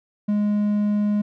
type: tone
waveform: triangle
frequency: 207.7 Hz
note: G#3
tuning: in tune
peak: -16 dBFS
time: 0.28-1.22 s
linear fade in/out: 10 ms
effects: none